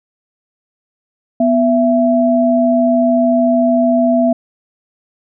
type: tone pair together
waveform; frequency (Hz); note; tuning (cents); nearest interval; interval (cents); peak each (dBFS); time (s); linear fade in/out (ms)
sine; 246.9 / 666.6; B3 / E5; 0 / +19; octave + perfect fourth; 1719; -12; 1.4-4.33; 5
effects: none